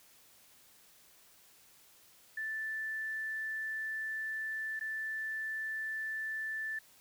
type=tone with dropouts; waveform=sine; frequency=1760 Hz; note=A6; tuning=in tune; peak=-35 dBFS; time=2.37-6.79 s; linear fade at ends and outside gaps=5 ms; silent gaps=4.794-4.809 s; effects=white hiss -62 dBFS RMS until 7 s